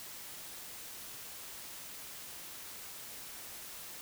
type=silence; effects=white hiss -47 dBFS RMS until 4.01 s